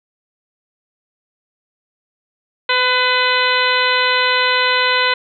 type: harmonic tone with a mistuned harmonic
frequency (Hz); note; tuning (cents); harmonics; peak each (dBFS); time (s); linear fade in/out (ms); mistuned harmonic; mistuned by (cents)
504; B4; +35; 1 / 2 / 3 / 4 / 5 / 6 / 7 / 8; -22 / -19 / -19 / -20 / -22 / -23 / -25 / -22; 2.69-5.14; 5; 3; -19
effects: none